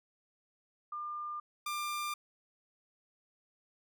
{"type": "tone pair in turn", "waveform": ["sine", "sawtooth"], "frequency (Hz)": [1200, 1193.2], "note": ["D6", "D6"], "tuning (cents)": [37, 27], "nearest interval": "unison", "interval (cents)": 10, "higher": "first", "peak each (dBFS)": [-37, -31], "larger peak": "second", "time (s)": [[0.92, 1.4], [1.66, 2.14]], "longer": "neither", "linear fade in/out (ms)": 5, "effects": []}